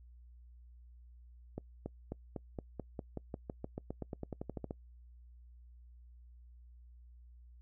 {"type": "accelerating click train", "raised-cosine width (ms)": 2, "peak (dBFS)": -26, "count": 22, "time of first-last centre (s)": [1.58, 4.709], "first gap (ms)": 280, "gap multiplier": 0.93, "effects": ["noise-tail reverb RT60 0.1 s tail -25 dB re dry", "added 60 Hz sine -54 dBFS peak until 7.61 s"]}